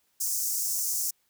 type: high-pass noise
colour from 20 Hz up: pink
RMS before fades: -29 dBFS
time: 0.2-1.11 s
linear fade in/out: 10 ms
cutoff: 5600 Hz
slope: 48 dB/octave
effects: white hiss -71 dBFS RMS until 1.29 s